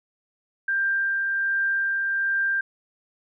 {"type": "tone with tremolo", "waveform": "sine", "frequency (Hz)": 1586, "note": "G6", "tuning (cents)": 20, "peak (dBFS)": -20, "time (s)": [0.68, 2.61], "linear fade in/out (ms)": 5, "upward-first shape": "triangle", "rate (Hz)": 1.3, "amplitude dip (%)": 25, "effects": []}